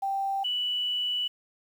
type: tone pair in turn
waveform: sine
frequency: 784 / 2960 Hz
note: G5 / F#7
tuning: 0 / 0 cents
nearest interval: octave + major seventh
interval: 2300 cents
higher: second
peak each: -26 dBFS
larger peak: neither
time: 0.02-0.44 / 0.44-1.28 s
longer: second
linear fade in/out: 10 ms
effects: 9-bit